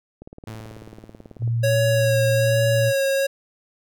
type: click train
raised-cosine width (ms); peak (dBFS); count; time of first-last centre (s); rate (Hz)
2; -26; 24; 0.22-1.477; 18.3
type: tone with exponential decay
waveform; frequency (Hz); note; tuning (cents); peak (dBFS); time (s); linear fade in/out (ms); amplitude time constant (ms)
sawtooth; 110.2; A2; +3; -28; 0.47-1.95; 5; 320
type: tone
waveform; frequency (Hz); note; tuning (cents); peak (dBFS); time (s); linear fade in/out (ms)
sine; 116.54; A#2; 0; -19; 1.39-2.93; 50
type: tone with vibrato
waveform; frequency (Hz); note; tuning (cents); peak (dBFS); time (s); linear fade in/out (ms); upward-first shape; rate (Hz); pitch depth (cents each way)
square; 552; C#5; -7; -19; 1.63-3.27; 10; sine; 1.2; 25
effects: none